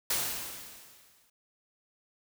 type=noise with exponential decay; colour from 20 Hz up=white; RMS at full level=-28 dBFS; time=0.1-1.3 s; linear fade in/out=5 ms; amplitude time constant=260 ms; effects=none